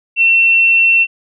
sine tone, 2704 Hz, E7, 43 cents sharp, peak -7 dBFS, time 0.16-1.07 s, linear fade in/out 50 ms, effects none

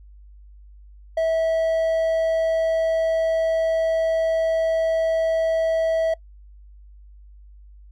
triangle tone, 650 Hz, E5, 24 cents flat, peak -16 dBFS, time 1.17-6.14 s, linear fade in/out 5 ms, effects noise-tail reverb RT60 0.1 s tail -23 dB re dry + added 50 Hz sine -43 dBFS peak until 7.91 s

